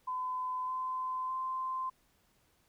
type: tone with pitch steps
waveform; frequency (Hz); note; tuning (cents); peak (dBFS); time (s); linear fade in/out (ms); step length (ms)
sine; 1015 / 1026.8 / 1038.7; B5 / C6 / C6; +47 / -33 / -13; -33; 0.07-1.9; 10; 610
effects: pink hiss -71 dBFS RMS until 2.68 s